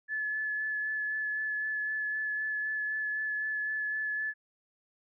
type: tone with vibrato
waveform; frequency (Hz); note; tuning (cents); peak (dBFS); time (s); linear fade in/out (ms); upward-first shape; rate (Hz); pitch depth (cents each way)
sine; 1722; A6; -38; -30; 0.08-4.34; 50; sine; 3.9; 13
effects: none